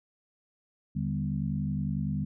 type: tone cluster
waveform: sine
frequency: 80.2 / 148 / 198.9 / 247.8 Hz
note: E2 / D3 / G3 / B3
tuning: -47 / +14 / +25 / +6 cents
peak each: -37 / -31 / -32 / -38 dBFS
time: 0.95-2.25 s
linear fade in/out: 10 ms
effects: none